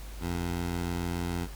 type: tone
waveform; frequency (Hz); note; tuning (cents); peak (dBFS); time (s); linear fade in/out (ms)
15% pulse; 86.8; F2; -10; -24; 0.2-1.48; 50
effects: added 50 Hz sine -39 dBFS peak until 1.55 s + pink hiss -49 dBFS RMS until 1.55 s